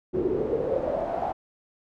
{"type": "noise with band-pass filter sweep", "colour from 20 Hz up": "brown", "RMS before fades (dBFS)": -27, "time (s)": [0.13, 1.33], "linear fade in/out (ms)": 20, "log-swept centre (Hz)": [350, 780], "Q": 7.4, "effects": []}